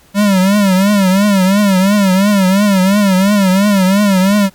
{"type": "tone with vibrato", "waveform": "square", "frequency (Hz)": 196, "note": "G3", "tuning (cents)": 0, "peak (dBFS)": -8, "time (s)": [0.14, 4.5], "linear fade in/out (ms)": 50, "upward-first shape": "triangle", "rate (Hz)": 2.9, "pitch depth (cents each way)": 130, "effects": ["pink hiss -47 dBFS RMS until 4.54 s", "MP3 96 kbps"]}